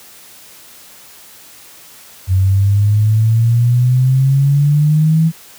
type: exponential sweep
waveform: sine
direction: up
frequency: 92.5 to 164.2 Hz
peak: -8 dBFS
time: 2.27-5.32 s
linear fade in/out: 50 ms
effects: white hiss -40 dBFS RMS until 5.58 s + high-pass 60 Hz 12 dB/octave